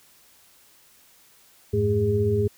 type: tone cluster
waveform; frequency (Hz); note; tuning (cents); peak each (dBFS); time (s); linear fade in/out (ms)
sine; 88.1 / 104.6 / 215.4 / 410.1; F2 / G#2 / A3 / G#4; +16 / +13 / -37 / -22; -31 / -23 / -29 / -22; 1.73-2.48; 10
effects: white hiss -56 dBFS RMS until 2.57 s